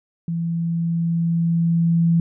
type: tone with level ramp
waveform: sine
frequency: 167.6 Hz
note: E3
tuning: 29 cents sharp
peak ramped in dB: -21 to -13 dBFS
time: 0.28-2.2 s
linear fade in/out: 2 ms
effects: none